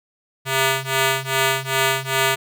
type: ring-modulated tone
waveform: 5% pulse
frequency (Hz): 267.5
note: C4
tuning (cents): +38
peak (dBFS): -4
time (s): 0.45-2.36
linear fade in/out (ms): 20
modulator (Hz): 135
effects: none